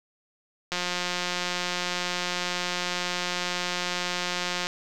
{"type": "click train", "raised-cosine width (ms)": 0.2, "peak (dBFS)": -11, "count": 704, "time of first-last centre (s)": [0.72, 4.669], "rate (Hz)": 178, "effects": []}